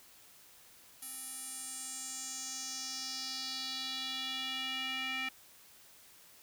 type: tone with band-pass filter sweep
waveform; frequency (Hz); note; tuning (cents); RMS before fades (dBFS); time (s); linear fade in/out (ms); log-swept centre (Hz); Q
square; 262; C4; +2; -40; 1.02-5.29; 5; 11000 to 2400; 3.5
effects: white hiss -59 dBFS RMS until 6.42 s